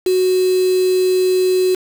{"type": "tone with quantisation", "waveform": "sine", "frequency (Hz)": 370, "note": "F#4", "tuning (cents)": 0, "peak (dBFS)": -12, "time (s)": [0.06, 1.75], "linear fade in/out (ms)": 5, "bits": 4, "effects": []}